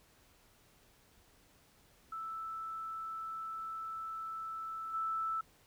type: tone with level steps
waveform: sine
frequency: 1318.5 Hz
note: E6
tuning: in tune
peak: -39 / -33 dBFS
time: 2.12-5.41 s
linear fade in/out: 5 ms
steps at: 4.93 s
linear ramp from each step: 20 ms
effects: pink hiss -66 dBFS RMS until 5.66 s